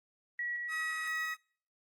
sine tone with tremolo, 1925 Hz, B6, 45 cents flat, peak -33 dBFS, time 0.39-1.34 s, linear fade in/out 2 ms, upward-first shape square, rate 2.9 Hz, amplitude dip 25%
sawtooth tone, 1268 Hz, D#6, 32 cents sharp, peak -36 dBFS, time 0.68-1.37 s, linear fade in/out 50 ms
effects noise-tail reverb RT60 0.5 s tail -25 dB re dry + Opus 24 kbps

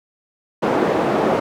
white band-pass noise, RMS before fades -18 dBFS, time 0.62-1.4 s, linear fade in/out 10 ms, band 220 to 620 Hz, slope 12 dB/octave, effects none

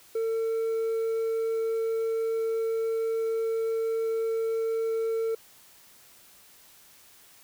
sine tone with hard clipping, 450.6 Hz, A4, 41 cents sharp, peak -26 dBFS, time 0.15-5.35 s, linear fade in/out 5 ms, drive 2 dB, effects white hiss -55 dBFS RMS until 7.43 s

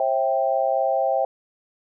sine chord, C major, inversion none, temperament equal with one note detuned, 536.1 / 659.3 / 784 Hz, C5 / E5 / G5, +42 / 0 / 0 cents, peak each -23 dBFS, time 0-1.25 s, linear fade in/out 2 ms, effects none

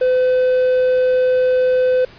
triangle tone with quantisation, 508 Hz, B4, 49 cents sharp, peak -10 dBFS, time 0.01-2.05 s, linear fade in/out 5 ms, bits 6, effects pink hiss -43 dBFS RMS until 2.18 s + resampled to 11025 Hz

